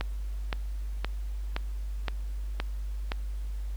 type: click train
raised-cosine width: 0.3 ms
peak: -14 dBFS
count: 7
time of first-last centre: 0.01-3.119 s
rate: 1.93 Hz
effects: added 50 Hz sine -31 dBFS peak until 3.76 s + pink hiss -57 dBFS RMS until 3.76 s